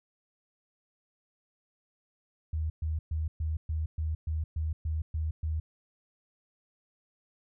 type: tone bursts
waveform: sine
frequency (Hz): 78.6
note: D#2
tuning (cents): +18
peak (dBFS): -28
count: 11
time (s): 2.53-5.6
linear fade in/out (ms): 5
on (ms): 170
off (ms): 120
effects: none